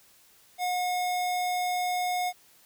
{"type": "tone", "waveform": "square", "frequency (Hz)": 723, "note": "F#5", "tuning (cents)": -40, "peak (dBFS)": -27, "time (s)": [0.58, 2.33], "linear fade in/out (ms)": 50, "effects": ["white hiss -59 dBFS RMS until 2.65 s"]}